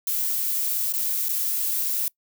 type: noise with dropouts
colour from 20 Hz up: violet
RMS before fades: -25 dBFS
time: 0.07-2.08 s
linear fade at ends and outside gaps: 1 ms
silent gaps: 0.923-0.937 / 1.285-1.291 s
effects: noise-tail reverb RT60 0.1 s tail -23 dB re dry